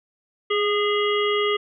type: harmonic tone with a mistuned harmonic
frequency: 410 Hz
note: G#4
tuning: 22 cents flat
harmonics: 1 / 3 / 5 / 7 / 8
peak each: -21 / -26 / -28 / -29 / -30 dBFS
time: 0.5-1.57 s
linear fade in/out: 10 ms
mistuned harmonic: 1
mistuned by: +23 cents
effects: none